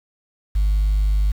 sine tone, 50.7 Hz, G#1, 41 cents flat, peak -13 dBFS, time 0.55-1.32 s, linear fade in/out 10 ms, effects tanh soft clip ceiling -13 dBFS + 7-bit

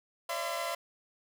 sawtooth tone cluster, 553 / 602 / 676 / 1021 Hz, C#5 / D5 / E5 / C6, -4 / +43 / +43 / -43 cents, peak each -37 / -38 / -32 / -34 dBFS, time 0.29-0.75 s, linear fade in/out 5 ms, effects none

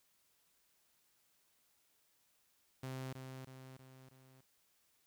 sawtooth tone with echo, 130.81 Hz, C3, in tune, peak -38 dBFS, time 2.83-3.13 s, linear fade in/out 5 ms, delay 320 ms, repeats 4, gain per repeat -5 dB, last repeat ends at 4.41 s, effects white hiss -75 dBFS RMS until 5.06 s

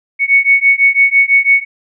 sine beating tone pair, 2217 / 2223 Hz, C#7 / C#7, 0 / +4 cents, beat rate 6 Hz, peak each -10 dBFS, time 0.19-1.65 s, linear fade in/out 50 ms, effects none

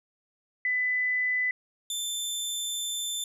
sine / 20% pulse tone pair in turn, 2000 / 3544 Hz, B6 / A7, +21 / +12 cents, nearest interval minor seventh, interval 991 cents, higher second, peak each -24 / -24 dBFS, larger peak neither, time 0.65-1.51 / 1.9-3.24 s, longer second, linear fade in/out 2 ms, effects none

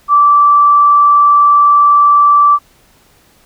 sine tone, 1164 Hz, D6, 16 cents flat, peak -4 dBFS, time 0.08-2.59 s, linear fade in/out 50 ms, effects pink hiss -49 dBFS RMS until 3.45 s

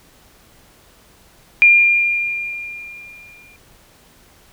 sine tone with exponential decay, 2402 Hz, D7, 38 cents sharp, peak -5 dBFS, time 1.62-3.56 s, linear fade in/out 0 ms, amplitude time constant 420 ms, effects pink hiss -50 dBFS RMS until 4.52 s

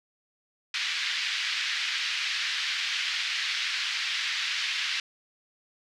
pink band-pass noise, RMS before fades -30 dBFS, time 0.74-5 s, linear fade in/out 2 ms, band 1800 to 4800 Hz, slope 24 dB/octave, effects none

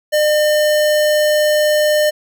square tone, 604 Hz, D5, 48 cents sharp, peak -12 dBFS, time 0.12-2.11 s, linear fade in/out 20 ms, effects none

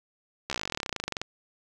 slowing click train, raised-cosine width 0.2 ms, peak -13 dBFS, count 27, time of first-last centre 0.5-1.216 s, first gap 14 ms, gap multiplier 1.05, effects none

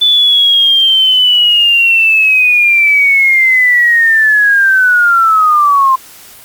sine linear sweep, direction down, 3500 to 1042 Hz, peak -5 dBFS, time 0.01-5.96 s, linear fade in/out 10 ms, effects white hiss -36 dBFS RMS until 6.44 s + Opus 48 kbps

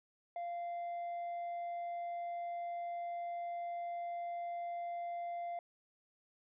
sine tone with tanh clipping, 693 Hz, F5, 14 cents flat, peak -39 dBFS, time 0.36-5.59 s, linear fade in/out 2 ms, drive 3 dB, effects none

